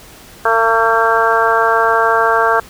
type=harmonic tone; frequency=226.6 Hz; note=A#3; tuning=49 cents flat; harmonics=2 / 3 / 4 / 5 / 6 / 7; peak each=-17 / -17 / -17 / -17 / -17 / -17 dBFS; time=0.45-2.6 s; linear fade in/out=5 ms; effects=pink hiss -39 dBFS RMS until 2.69 s